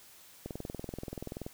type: click train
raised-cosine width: 2 ms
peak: -25 dBFS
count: 22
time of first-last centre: 0.46-1.465 s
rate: 20.9 Hz
effects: white hiss -56 dBFS RMS until 1.53 s